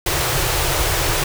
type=band-stop noise; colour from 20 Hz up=pink; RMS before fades=-19 dBFS; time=0.06-1.24 s; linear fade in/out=5 ms; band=160 to 310 Hz; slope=96 dB/octave; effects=none